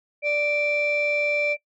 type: tone pair together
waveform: sine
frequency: 587.3 / 2349 Hz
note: D5 / D7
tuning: 0 / 0 cents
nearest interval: 2 octaves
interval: 2400 cents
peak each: -22 dBFS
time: 0.22-1.57 s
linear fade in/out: 50 ms
effects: noise-tail reverb RT60 0.1 s tail -21 dB re dry + tanh soft clip ceiling -16 dBFS